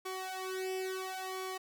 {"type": "tone with flanger", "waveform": "sawtooth", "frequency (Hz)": 375.9, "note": "F#4", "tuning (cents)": 27, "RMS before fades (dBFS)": -39, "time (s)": [0.05, 1.58], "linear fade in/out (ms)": 10, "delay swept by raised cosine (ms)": [0.89, 2.29], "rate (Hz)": 0.73, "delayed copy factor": 0.95, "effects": []}